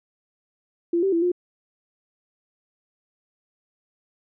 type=tone with pitch steps; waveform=sine; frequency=341.9 / 387.6 / 335.5 / 355.6 Hz; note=F4 / G4 / E4 / F4; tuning=-37 / -20 / +31 / +31 cents; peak=-18 dBFS; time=0.93-1.318 s; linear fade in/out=5 ms; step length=97 ms; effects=none